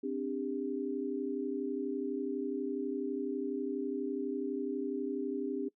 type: chord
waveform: sine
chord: C suspended second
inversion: none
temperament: equal with one note detuned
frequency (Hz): 261.6 / 293.7 / 398.8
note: C4 / D4 / G4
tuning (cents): 0 / 0 / +30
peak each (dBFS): -37 / -37 / -37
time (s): 0.03-5.69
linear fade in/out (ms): 10
effects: noise-tail reverb RT60 0.1 s tail -21 dB re dry